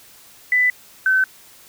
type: tone pair in turn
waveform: sine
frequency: 1993 / 1529.4 Hz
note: B6 / G6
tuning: +15 / -43 cents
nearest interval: perfect fourth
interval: 458 cents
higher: first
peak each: -13 dBFS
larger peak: neither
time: 0.52-0.7 / 1.06-1.24 s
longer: neither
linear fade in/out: 2 ms
effects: white hiss -47 dBFS RMS until 1.68 s